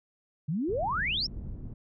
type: exponential sweep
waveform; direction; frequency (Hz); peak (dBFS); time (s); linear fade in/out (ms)
sine; up; 138.2 to 5588; -27; 0.48-1.27; 10
type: low-pass noise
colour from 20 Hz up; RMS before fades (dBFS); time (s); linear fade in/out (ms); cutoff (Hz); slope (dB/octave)
pink; -39; 0.68-1.74; 5; 180; 12
effects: none